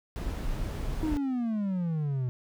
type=noise; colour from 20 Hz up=brown; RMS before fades=-32 dBFS; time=0.16-1.17 s; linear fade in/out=0 ms
type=exponential sweep; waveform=triangle; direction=down; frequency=320 to 122.4 Hz; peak=-25 dBFS; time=1.03-2.29 s; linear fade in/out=0 ms
effects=none